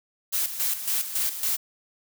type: noise with tremolo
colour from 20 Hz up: blue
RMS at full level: -25 dBFS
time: 0.32-1.57 s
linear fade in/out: 20 ms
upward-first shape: square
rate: 3.6 Hz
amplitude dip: 65%
effects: none